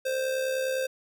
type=tone with amplitude modulation; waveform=square; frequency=523.3 Hz; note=C5; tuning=in tune; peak=-25 dBFS; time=0.05-0.87 s; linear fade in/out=10 ms; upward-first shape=sine; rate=69.9 Hz; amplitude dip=45%; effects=none